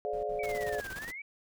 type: chord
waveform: sine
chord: D half-diminished seventh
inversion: second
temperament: just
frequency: 422.9 / 528.6 / 587.3 / 704.8 Hz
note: Ab4 / C5 / D5 / F5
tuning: +31 / +18 / 0 / +16 cents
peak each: -35 / -41 / -36 / -37 dBFS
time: 0.05-0.8 s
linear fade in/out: 0 ms
type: noise bursts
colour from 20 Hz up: brown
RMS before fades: -49 dBFS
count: 3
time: 0.13-0.554 s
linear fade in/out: 2 ms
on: 100 ms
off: 62 ms
type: exponential two-way sweep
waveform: sine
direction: down then up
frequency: 2328 to 1522 to 2328 Hz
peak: -39 dBFS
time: 0.39-1.22 s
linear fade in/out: 5 ms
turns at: 0.92 s
type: noise with tremolo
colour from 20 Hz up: pink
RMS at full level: -43 dBFS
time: 0.43-1.12 s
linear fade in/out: 5 ms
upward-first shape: square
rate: 17 Hz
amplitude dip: 65%
effects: none